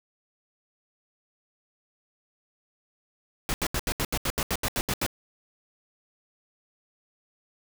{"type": "noise bursts", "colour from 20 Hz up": "pink", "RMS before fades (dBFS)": -27, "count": 13, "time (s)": [3.49, 5.064], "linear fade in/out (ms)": 0, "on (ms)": 50, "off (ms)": 77, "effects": []}